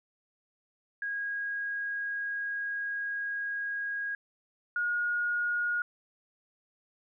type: tone pair in turn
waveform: sine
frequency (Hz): 1640 / 1437.2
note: G#6 / F6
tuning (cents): -22 / +49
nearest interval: major second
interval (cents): 229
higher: first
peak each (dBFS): -31 / -27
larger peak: second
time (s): 1.02-4.15 / 4.76-5.82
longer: first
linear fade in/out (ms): 2
effects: none